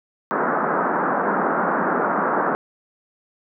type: band-pass noise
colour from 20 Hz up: white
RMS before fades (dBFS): -21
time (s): 0.31-2.55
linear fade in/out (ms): 0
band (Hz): 170 to 1500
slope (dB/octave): 48
effects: none